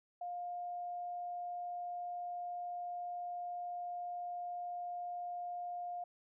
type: tone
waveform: sine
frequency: 707 Hz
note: F5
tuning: 21 cents sharp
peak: -39 dBFS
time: 0.21-6.04 s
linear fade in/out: 5 ms
effects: none